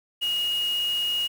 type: tone in noise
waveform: sine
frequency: 2874 Hz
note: F7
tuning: 49 cents sharp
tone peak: -23 dBFS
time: 0.21-1.28 s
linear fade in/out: 20 ms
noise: white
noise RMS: -40 dBFS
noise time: 0.21-1.28 s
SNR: +14 dB
effects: none